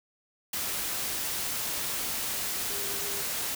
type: tone in noise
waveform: sine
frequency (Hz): 402.2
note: G4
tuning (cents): +44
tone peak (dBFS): -42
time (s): 2.7-3.22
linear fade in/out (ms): 5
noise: white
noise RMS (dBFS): -32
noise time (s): 0.53-3.55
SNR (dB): -13
effects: none

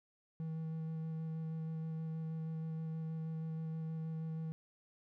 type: tone with vibrato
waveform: triangle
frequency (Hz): 160.4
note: E3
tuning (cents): -47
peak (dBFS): -36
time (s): 0.4-4.52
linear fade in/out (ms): 0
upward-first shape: square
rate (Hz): 6.3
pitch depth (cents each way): 8
effects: none

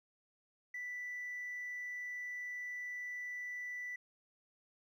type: tone with hard clipping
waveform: triangle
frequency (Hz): 1975.5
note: B6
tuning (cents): 0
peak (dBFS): -40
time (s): 0.74-3.96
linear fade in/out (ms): 5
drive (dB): 2
effects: none

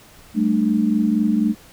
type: chord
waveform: sine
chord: G suspended second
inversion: none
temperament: equal with one note detuned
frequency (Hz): 196 / 220 / 298.6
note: G3 / A3 / D4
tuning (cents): 0 / 0 / +29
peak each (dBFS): -22 / -17 / -22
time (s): 0.34-1.55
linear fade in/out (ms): 50
effects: pink hiss -47 dBFS RMS until 1.72 s

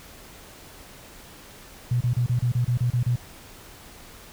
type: tone bursts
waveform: sine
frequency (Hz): 122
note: B2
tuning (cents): -21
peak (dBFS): -19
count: 10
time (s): 1.91-3.159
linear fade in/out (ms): 5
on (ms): 97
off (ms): 31
effects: pink hiss -46 dBFS RMS until 4.32 s

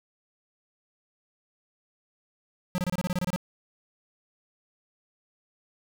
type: tone bursts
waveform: square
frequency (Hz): 180.6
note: F#3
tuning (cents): -42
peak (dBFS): -26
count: 11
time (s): 2.75-3.361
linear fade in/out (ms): 0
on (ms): 31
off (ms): 27
effects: none

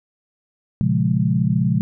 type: chord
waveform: sine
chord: Bb minor seventh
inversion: none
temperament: equal with one note detuned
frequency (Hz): 118.78 / 138.59 / 174.61 / 207.7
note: Bb2 / Db3 / F3 / Ab3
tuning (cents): +33 / 0 / 0 / 0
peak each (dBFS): -21 / -21 / -20 / -22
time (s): 0.81-1.81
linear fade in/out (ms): 0
effects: none

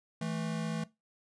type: tone pair together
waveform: square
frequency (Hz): 163.62 / 218.4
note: E3 / A3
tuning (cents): -13 / -13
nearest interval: perfect fourth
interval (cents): 500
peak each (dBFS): -36 / -37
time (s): 0.21-0.84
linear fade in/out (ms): 5
effects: noise-tail reverb RT60 0.2 s tail -18 dB re dry + resampled to 22050 Hz

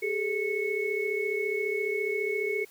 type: tone cluster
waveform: sine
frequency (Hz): 396.9 / 431.5 / 2202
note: G4 / A4 / C#7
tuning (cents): +22 / -34 / -12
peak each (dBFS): -31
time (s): 0.02-2.65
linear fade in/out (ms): 10
effects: white hiss -56 dBFS RMS until 2.7 s

